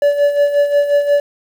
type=tone with tremolo; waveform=triangle; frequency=576 Hz; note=D5; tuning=34 cents flat; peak=-6 dBFS; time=0.02-1.2 s; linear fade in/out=2 ms; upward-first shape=sine; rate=5.6 Hz; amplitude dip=65%; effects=7-bit